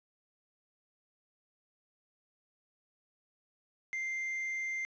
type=tone with quantisation; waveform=triangle; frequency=2093 Hz; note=C7; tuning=in tune; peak=-32 dBFS; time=3.93-4.85 s; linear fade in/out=0 ms; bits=10; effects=resampled to 16000 Hz